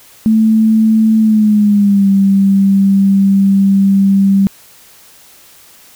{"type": "tone with pitch glide", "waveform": "sine", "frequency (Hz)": [220, 196], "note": ["A3", "G3"], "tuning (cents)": [0, 0], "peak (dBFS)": -6, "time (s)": [0.26, 4.47], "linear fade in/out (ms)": 0, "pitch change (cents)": -200, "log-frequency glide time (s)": [1.19, 2.09], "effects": ["white hiss -42 dBFS RMS until 5.95 s"]}